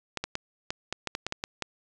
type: clicks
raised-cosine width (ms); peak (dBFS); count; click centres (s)
0.2; -13; 11; 0.173 / 0.24 / 0.354 / 0.705 / 0.926 / 1.073 / 1.151 / 1.266 / 1.324 / 1.439 / 1.623
effects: resampled to 22050 Hz + 8-bit